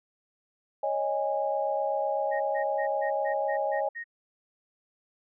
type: chord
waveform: sine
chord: C# suspended second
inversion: none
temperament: equal with one note detuned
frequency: 554.4 / 622.3 / 822.5 Hz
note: C#5 / D#5 / G#5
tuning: 0 / 0 / -17 cents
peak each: -30 dBFS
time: 0.83-3.89 s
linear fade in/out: 5 ms
type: tone bursts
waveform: sine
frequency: 1864.7 Hz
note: A#6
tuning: in tune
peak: -34 dBFS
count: 8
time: 2.31-4.042 s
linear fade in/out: 20 ms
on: 94 ms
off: 140 ms
effects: none